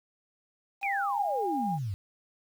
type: tone with pitch glide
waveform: sine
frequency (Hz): 795 to 809.8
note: G5 to G#5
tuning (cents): +24 to -44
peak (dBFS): -29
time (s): 0.81-1.79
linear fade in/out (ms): 50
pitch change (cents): +32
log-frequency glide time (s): 0.97-1.16
type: exponential sweep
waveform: sine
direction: down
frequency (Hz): 2511 to 90.9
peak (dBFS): -30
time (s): 0.83-1.94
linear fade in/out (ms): 0
effects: 9-bit